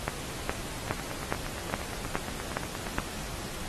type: two click trains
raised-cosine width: 0.5 ms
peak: -12 / -20 dBFS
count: 8 / 19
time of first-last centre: 0.08-2.985 / 0.88-2.985 s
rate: 2.41 / 8.55 Hz
effects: pink hiss -39 dBFS RMS until 3.68 s + AAC 32 kbps